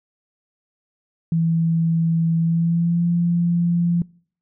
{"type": "tone with pitch glide", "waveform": "sine", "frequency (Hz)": [164.81, 172.01], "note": ["E3", "F3"], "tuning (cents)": [0, -26], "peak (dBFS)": -16, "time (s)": [1.32, 4.02], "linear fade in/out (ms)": 2, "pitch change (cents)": 74, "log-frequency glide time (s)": [2.39, 3.06], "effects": ["noise-tail reverb RT60 0.5 s tail -24 dB re dry"]}